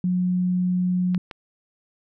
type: tone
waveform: sine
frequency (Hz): 181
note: F#3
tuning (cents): -38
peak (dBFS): -19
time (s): 0.04-1.18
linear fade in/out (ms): 2
type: clicks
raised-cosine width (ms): 0.3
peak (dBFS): -19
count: 2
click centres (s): 1.147 / 1.312
effects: none